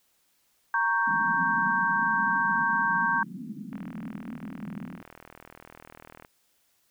sine chord, G diminished, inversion first, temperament equal, 932.3 / 1108.7 / 1568 Hz, Bb5 / Db6 / G6, 0 / 0 / 0 cents, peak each -27 / -29 / -25 dBFS, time 0.74-3.23 s, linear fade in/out 2 ms
pink band-pass noise, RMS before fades -38 dBFS, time 1.07-5.02 s, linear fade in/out 0 ms, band 170 to 260 Hz, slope 48 dB/octave
click train, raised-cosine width 0.5 ms, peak -30 dBFS, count 102, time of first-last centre 3.73-6.249 s, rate 40.1 Hz
effects white hiss -69 dBFS RMS until 6.9 s

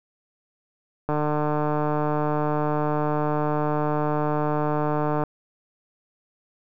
click train, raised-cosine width 1 ms, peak -11 dBFS, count 623, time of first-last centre 1.09-5.237 s, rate 150 Hz, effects none

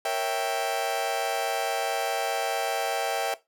40% pulse chord, A# diminished seventh, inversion none, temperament equal, 466.2 / 554.4 / 659.3 / 784 Hz, A#4 / C#5 / E5 / G5, 0 / 0 / 0 / 0 cents, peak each -33 / -33 / -29 / -28 dBFS, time 0.05-3.34 s, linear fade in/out 2 ms, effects noise-tail reverb RT60 0.2 s tail -17 dB re dry

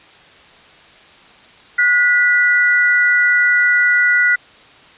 sine tone pair together, 1453 / 1970.7 Hz, F#6 / B6, -32 / -4 cents, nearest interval perfect fourth, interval 528 cents, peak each -13 dBFS, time 1.78-4.36 s, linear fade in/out 10 ms, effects white hiss -44 dBFS RMS until 4.97 s + resampled to 8000 Hz

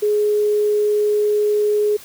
sine tone, 418.8 Hz, G#4, 15 cents sharp, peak -14 dBFS, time 0.02-1.97 s, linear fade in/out 10 ms, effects white hiss -41 dBFS RMS until 2.04 s

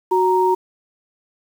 sine tone pair together, 370 / 932.3 Hz, F#4 / A#5, 0 / 0 cents, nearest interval octave + major third, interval 1600 cents, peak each -16 dBFS, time 0.11-0.55 s, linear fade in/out 10 ms, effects 7-bit

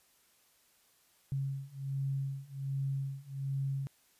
sine beating tone pair, 136.1 / 137.4 Hz, C#3 / C#3, -31 / -15 cents, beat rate 1.3 Hz, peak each -37 / -36 dBFS, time 1.32-3.87 s, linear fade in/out 0 ms, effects white hiss -68 dBFS RMS until 4.19 s + resampled to 32000 Hz

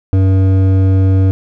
triangle tone with hard clipping, 95.2 Hz, F#2, 50 cents sharp, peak -9 dBFS, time 0.13-1.31 s, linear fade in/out 0 ms, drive 14 dB, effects none

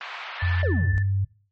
pink band-pass noise, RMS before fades -36 dBFS, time 0.01-0.62 s, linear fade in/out 0 ms, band 830 to 3300 Hz, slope 24 dB/octave
sine tone with tremolo, 1760 Hz, A6, in tune, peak -29 dBFS, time 0.39-1.03 s, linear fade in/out 10 ms, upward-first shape sine, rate 16 Hz, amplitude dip 35%
sine tone with pitch glide, 88 to 97.64 Hz, F2 to G2, +14 to -6 cents, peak -20 dBFS, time 0.42-1.25 s, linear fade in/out 10 ms, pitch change +180 cents, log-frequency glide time 0.77-1 s
triangle exponential sweep, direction down, 630 to 49.43 Hz, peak -23 dBFS, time 0.63-0.98 s, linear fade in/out 0 ms
effects noise-tail reverb RT60 0.4 s tail -19 dB re dry + MP3 32 kbps

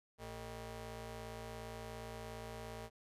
15% pulse ring-modulated tone, 169.6 Hz, E3, 50 cents sharp, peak -36 dBFS, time 0.18-2.9 s, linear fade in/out 50 ms, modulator 283 Hz, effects resampled to 32000 Hz

